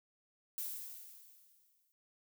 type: noise with exponential decay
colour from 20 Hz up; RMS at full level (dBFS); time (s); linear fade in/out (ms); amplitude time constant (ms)
violet; -39; 0.58-1.92; 0; 290
effects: none